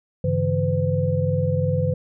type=tone cluster; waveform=sine; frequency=98.7 / 141.5 / 161.5 / 507 Hz; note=G2 / C#3 / E3 / B4; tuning=+12 / +36 / -35 / +45 cents; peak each=-24 dBFS; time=0.24-1.94 s; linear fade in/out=5 ms; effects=none